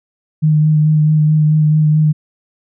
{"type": "tone with vibrato", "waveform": "sine", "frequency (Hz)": 153.5, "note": "D#3", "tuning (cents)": -23, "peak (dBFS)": -8, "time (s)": [0.42, 2.13], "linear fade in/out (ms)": 20, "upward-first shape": "sine", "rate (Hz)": 4.6, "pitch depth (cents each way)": 18, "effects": []}